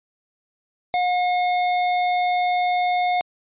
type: tone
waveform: square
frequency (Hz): 720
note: F#5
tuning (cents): -47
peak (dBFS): -19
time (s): 0.94-3.21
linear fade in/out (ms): 0
effects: resampled to 8000 Hz